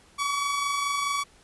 sawtooth tone pair together, 1113.3 / 1138 Hz, C#6 / C#6, +7 / +45 cents, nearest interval unison, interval 38 cents, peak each -31 / -22 dBFS, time 0.18-1.24 s, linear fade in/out 20 ms, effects pink hiss -57 dBFS RMS until 1.43 s + resampled to 24000 Hz

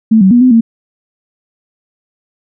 sine tone with pitch steps, 221.1 / 189.8 / 241.5 / 254.6 / 228.2 Hz, A3 / F#3 / B3 / C4 / A#3, +9 / +44 / -39 / -47 / -37 cents, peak -3 dBFS, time 0.11-0.61 s, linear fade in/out 10 ms, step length 100 ms, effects none

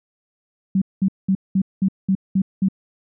sine tone bursts, 191.5 Hz, G3, 40 cents flat, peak -14 dBFS, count 8, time 0.75-2.686 s, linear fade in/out 5 ms, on 67 ms, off 200 ms, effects none

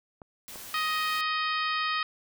clicks, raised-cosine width 1 ms, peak -31 dBFS, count 2, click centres 0.218 / 0.558 s
white noise, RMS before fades -43 dBFS, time 0.48-1.21 s, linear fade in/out 0 ms
harmonic tone, 626 Hz, D#5, 10 cents sharp, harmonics 2 / 3 / 4 / 5 / 6 / 7 / 8, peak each -29 / -33 / -35 / -37 / -39 / -40 / -41 dBFS, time 0.74-2.03 s, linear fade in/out 2 ms
effects none

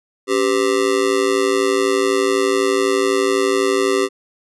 square tone with amplitude modulation, 392 Hz, G4, in tune, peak -11 dBFS, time 0.27-4.09 s, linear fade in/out 50 ms, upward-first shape sine, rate 112 Hz, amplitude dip 95%, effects resampled to 24000 Hz

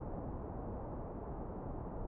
pink low-pass noise, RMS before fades -43 dBFS, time 0-2.07 s, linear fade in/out 20 ms, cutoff 910 Hz, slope 24 dB/octave, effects none

